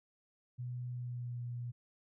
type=tone with pitch glide; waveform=sine; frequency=123.47 to 120.93 Hz; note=B2 to B2; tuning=0 to -36 cents; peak=-38 dBFS; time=0.58-1.72 s; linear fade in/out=20 ms; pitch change=-36 cents; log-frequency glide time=0.9-1.4 s; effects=none